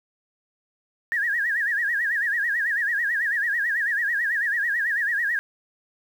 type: tone with vibrato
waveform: sine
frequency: 1760 Hz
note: A6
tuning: in tune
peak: -21 dBFS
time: 1.12-5.39 s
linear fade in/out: 0 ms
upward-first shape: sine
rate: 9.1 Hz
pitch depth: 160 cents each way
effects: 8-bit